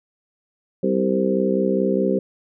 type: harmonic tone with a mistuned harmonic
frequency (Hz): 64.8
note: C2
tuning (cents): -16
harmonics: 3 / 4 / 5 / 6 / 7 / 8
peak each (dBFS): -22 / -25 / -28 / -22 / -28 / -24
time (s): 0.83-2.19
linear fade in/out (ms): 5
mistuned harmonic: 7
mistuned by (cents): +27
effects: none